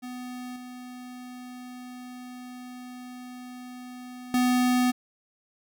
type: tone with level steps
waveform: square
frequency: 249.5 Hz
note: B3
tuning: 18 cents sharp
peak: -36 / -40 / -21 dBFS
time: 0.02-4.92 s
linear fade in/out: 20 ms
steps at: 0.56 / 4.34 s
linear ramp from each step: 2 ms
effects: none